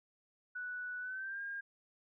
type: tone with pitch glide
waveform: sine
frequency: 1480 to 1614 Hz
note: F#6 to G#6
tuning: 0 to -50 cents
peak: -39 dBFS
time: 0.55-1.61 s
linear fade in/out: 10 ms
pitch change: +150 cents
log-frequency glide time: 1-1.41 s
effects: none